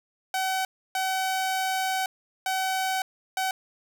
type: tone bursts at uneven times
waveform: sawtooth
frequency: 758 Hz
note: F#5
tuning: 42 cents sharp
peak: -21 dBFS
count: 4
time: 0.34-0.65 / 0.95-2.06 / 2.46-3.02 / 3.37-3.51 s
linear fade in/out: 2 ms
effects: none